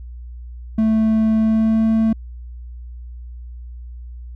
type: tone with pitch glide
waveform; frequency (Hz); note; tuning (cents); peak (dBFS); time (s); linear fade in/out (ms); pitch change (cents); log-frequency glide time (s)
triangle; 220 to 222.4; A3 to A3; 0 to +19; -11; 0.78-2.13; 5; +19; 1.38-1.88
effects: added 60 Hz sine -31 dBFS peak until 4.35 s